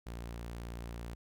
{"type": "tone", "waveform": "sawtooth", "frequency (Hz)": 58.27, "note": "A#1", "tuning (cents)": 0, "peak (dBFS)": -37, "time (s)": [0.06, 1.15], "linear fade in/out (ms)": 10, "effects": []}